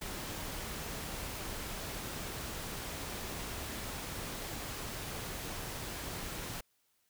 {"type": "noise", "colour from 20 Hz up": "pink", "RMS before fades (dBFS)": -41, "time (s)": [0.01, 6.61], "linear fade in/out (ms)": 10, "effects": ["white hiss -75 dBFS RMS until 7.09 s"]}